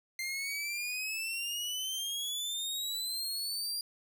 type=exponential sweep; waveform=sawtooth; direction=up; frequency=2090 to 4807 Hz; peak=-31 dBFS; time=0.19-3.81 s; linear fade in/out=2 ms; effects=none